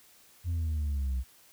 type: exponential sweep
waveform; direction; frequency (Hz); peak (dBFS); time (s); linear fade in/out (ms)
sine; down; 88 to 62; -25; 0.44-1.24; 50
effects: tanh soft clip ceiling -27 dBFS + white hiss -59 dBFS RMS until 1.52 s